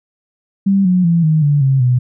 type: tone with pitch steps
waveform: sine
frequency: 196 / 181.82 / 168.67 / 156.47 / 145.15 / 134.65 / 124.91 Hz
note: G3 / F#3 / E3 / D#3 / D3 / C#3 / B2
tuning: 0 / -30 / +40 / +10 / -20 / -50 / +20 cents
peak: -9 dBFS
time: 0.66-1.99 s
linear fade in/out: 10 ms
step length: 190 ms
effects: none